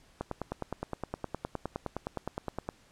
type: click train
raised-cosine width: 1 ms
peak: -19 dBFS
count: 25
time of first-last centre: 0.21-2.689 s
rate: 9.68 Hz
effects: pink hiss -62 dBFS RMS until 2.91 s + low-pass 9000 Hz 12 dB/octave